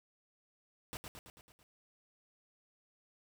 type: noise with echo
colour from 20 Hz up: pink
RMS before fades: -43 dBFS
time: 0.93-0.97 s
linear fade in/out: 0 ms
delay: 110 ms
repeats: 6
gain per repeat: -4 dB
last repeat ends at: 1.63 s
effects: none